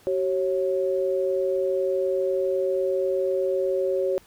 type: tone pair together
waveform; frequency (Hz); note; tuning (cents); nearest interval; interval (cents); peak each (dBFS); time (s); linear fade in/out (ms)
sine; 379.9 / 548; F#4 / C#5; +46 / -20; tritone; 634; -24; 0.07-4.18; 0
effects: pink hiss -55 dBFS RMS until 4.26 s